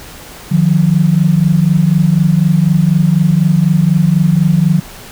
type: tone pair together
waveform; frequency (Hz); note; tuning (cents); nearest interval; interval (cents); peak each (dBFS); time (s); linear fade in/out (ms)
sine; 154.06 / 178.1; D#3 / F3; -17 / +34; minor third; 251; -10; 0.51-4.8; 10
effects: pink hiss -33 dBFS RMS until 5.11 s